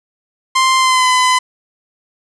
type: tone with pitch glide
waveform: sawtooth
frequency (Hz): 1046.5 to 1012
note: C6 to B5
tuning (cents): 0 to +42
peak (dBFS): -6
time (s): 0.55-1.39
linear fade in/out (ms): 10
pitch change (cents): -58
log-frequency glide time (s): 0.78-1.08
effects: resampled to 22050 Hz + 7-bit